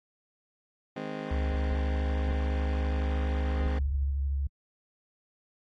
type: chord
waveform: 20% pulse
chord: Ab major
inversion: second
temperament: just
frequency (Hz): 155.74 / 207.7 / 259.6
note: Eb3 / Ab3 / C4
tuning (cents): +2 / 0 / -13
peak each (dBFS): -36 / -34 / -32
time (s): 0.96-3.79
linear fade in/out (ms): 5
type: tone with vibrato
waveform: sine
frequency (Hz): 69.3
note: C#2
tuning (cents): 0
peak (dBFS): -26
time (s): 1.31-4.47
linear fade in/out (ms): 5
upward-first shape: sine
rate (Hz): 13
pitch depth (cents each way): 27
effects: low-pass 3000 Hz 12 dB/octave + AAC 32 kbps